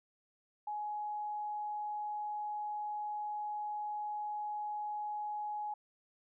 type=tone; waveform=sine; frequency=839 Hz; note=G#5; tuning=17 cents sharp; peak=-36 dBFS; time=0.67-5.74 s; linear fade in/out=5 ms; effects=none